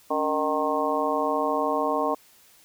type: harmonic tone with a mistuned harmonic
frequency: 153.6 Hz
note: D#3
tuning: 22 cents flat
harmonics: 2 / 3 / 4 / 5 / 6 / 7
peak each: -30 / -29 / -28 / -30 / -31 / -28 dBFS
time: 0.1-2.15 s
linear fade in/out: 10 ms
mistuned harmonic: 2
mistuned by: -140 cents
effects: white hiss -56 dBFS RMS until 2.64 s